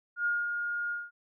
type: tone with ADSR envelope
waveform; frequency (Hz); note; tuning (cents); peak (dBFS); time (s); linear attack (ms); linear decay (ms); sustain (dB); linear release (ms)
sine; 1423; F6; +32; -25; 0.16-1.11; 96; 210; -5; 200
effects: none